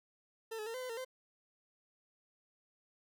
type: tone with pitch steps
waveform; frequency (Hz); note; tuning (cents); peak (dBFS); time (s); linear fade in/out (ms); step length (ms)
40% pulse; 449.1 / 426.8 / 456.1 / 511 / 507 / 456.6 / 516; A4 / G#4 / A#4 / C5 / B4 / A#4 / C5; +35 / +47 / -38 / -41 / +45 / -36 / -24; -39; 0.51-1.049; 10; 77
effects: none